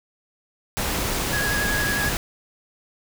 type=noise; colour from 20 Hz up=pink; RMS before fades=-25 dBFS; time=0.77-2.17 s; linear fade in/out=0 ms
type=tone with vibrato; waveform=triangle; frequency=1661.2 Hz; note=G#6; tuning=in tune; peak=-22 dBFS; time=1.33-2.09 s; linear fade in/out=0 ms; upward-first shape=square; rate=11 Hz; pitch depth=18 cents each way
effects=none